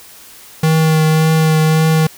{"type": "tone with vibrato", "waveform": "square", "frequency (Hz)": 158.1, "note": "D#3", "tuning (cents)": 28, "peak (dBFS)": -10, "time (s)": [0.63, 2.07], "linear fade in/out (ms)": 5, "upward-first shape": "triangle", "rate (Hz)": 1.8, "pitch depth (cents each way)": 17, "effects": ["white hiss -39 dBFS RMS until 2.17 s"]}